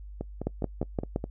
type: two click trains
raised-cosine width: 2 ms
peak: -14 / -19 dBFS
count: 5 / 6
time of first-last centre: 0.47-1.161 / 0.21-1.241 s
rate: 5.79 / 4.85 Hz
effects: noise-tail reverb RT60 0.1 s tail -24 dB re dry + added 50 Hz sine -40 dBFS peak until 1.3 s